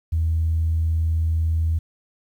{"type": "tone", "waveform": "sine", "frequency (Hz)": 81, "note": "E2", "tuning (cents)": -30, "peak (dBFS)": -17, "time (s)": [0.12, 1.79], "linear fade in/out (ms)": 10, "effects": ["tanh soft clip ceiling -13 dBFS", "9-bit"]}